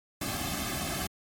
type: noise with comb filter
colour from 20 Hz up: pink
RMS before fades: -33 dBFS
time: 0.21-1.07 s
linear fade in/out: 5 ms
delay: 2.1 ms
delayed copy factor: -0.95
effects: MP3 64 kbps